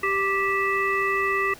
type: harmonic tone with a mistuned harmonic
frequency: 392 Hz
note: G4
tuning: in tune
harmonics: 1 / 3 / 5 / 7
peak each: -27 / -25 / -25 / -31 dBFS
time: 0.03-1.54 s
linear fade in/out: 5 ms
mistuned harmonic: 7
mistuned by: -79 cents
effects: pink hiss -46 dBFS RMS until 1.59 s